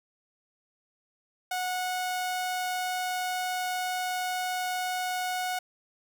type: tone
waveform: sawtooth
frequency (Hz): 733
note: F#5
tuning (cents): -16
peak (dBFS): -25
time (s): 1.51-5.59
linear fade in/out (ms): 5
effects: none